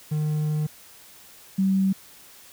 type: tone pair in turn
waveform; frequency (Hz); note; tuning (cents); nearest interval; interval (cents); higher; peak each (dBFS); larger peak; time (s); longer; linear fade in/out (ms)
triangle / sine; 152.2 / 192.19; D#3 / G3; -38 / -34; major third; 404; second; -20 / -18; second; 0.11-0.67 / 1.58-1.93; first; 10
effects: white hiss -49 dBFS RMS until 2.52 s